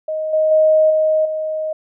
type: tone with level steps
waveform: sine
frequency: 625 Hz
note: D#5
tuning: 8 cents sharp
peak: -19 / -12 / -9 / -12 / -19 dBFS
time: 0.08-1.73 s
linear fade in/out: 5 ms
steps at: 0.33 / 0.51 / 0.9 / 1.25 s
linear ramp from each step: 5 ms
effects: none